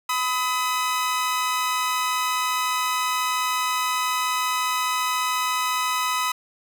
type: tone pair together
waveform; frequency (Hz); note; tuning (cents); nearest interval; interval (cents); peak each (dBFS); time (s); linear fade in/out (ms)
sawtooth; 1003.4 / 1269; B5 / D#6; +27 / +34; major third; 407; -21; 0.09-6.32; 5
effects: none

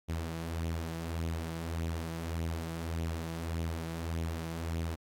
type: tone with flanger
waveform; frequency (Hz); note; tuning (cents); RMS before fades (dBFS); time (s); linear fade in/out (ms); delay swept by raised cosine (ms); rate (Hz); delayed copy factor
sawtooth; 82.41; E2; 0; -36; 0.08-4.96; 20; 0.3 to 6; 1.7; +0.5
effects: AAC 64 kbps

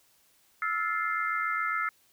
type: chord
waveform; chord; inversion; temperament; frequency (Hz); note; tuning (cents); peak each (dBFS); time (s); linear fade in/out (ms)
sine; F major seventh; third; just; 1309.6 / 1396.9 / 1746.1 / 2095; E6 / F6 / A6 / C7; -12 / 0 / -14 / +2; -30 / -34 / -36 / -33; 0.62-1.89; 2
effects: white hiss -65 dBFS RMS until 2.12 s

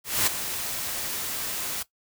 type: noise with ADSR envelope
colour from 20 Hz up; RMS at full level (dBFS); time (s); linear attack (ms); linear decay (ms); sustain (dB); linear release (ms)
white; -21; 0.04-1.83; 230; 10; -10; 7
effects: noise-tail reverb RT60 0.1 s tail -17 dB re dry

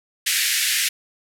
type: band-pass noise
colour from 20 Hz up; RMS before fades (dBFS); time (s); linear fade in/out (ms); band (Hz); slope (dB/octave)
pink; -21; 0.26-0.89; 10; 1700 to 14000; 48
effects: none

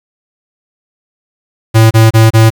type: tone bursts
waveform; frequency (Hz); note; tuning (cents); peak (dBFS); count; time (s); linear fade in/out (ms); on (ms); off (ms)
square; 111.8; A2; +28; -3; 4; 1.74-2.504; 20; 170; 28
effects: 7-bit

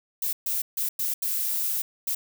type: noise bursts at uneven times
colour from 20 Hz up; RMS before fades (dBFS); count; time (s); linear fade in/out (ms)
violet; -27; 6; 0.22-0.33 / 0.46-0.62 / 0.77-0.89 / 0.99-1.14 / 1.22-1.82 / 2.07-2.15; 5
effects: none

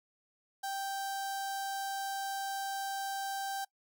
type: tone with notch filter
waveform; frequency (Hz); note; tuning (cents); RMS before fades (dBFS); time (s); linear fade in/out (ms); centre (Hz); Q
sawtooth; 784; G5; 0; -37; 0.63-3.65; 10; 2400; 1.4
effects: noise-tail reverb RT60 0.1 s tail -23 dB re dry

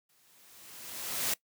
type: noise with exponential growth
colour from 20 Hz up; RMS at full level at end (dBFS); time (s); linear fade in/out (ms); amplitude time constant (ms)
white; -29; 0.09-1.34; 5; 270
effects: noise-tail reverb RT60 0.1 s tail -21 dB re dry + high-pass 100 Hz 12 dB/octave

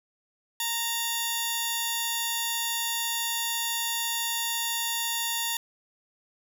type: tone pair together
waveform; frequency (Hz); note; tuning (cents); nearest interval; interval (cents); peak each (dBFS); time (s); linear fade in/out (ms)
10% pulse; 926 / 3496; A#5 / A7; -12 / -12; octave + major seventh; 2300; -22; 0.6-5.57; 2
effects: none

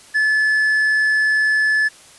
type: tone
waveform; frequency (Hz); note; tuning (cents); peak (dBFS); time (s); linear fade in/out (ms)
triangle; 1729; A6; -31; -12; 0.14-1.89; 20
effects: white hiss -45 dBFS RMS until 2.18 s + resampled to 24000 Hz

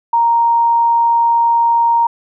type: tone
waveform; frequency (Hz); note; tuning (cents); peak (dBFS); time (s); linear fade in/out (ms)
sine; 932.3; A#5; 0; -9; 0.13-2.07; 5
effects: none

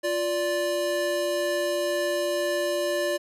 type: tone pair together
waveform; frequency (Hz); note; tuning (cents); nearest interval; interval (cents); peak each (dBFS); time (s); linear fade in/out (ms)
square; 350 / 584; F4 / D5; +4 / -10; major sixth; 886; -30 / -26; 0.03-3.18; 20
effects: resampled to 32000 Hz

